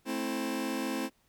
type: chord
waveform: sawtooth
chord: A minor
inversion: none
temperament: just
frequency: 220 / 264 / 330 Hz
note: A3 / C4 / E4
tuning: 0 / +16 / +2 cents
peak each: -33 / -30 / -32 dBFS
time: 0.05-1.1 s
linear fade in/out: 50 ms
effects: pink hiss -70 dBFS RMS until 1.28 s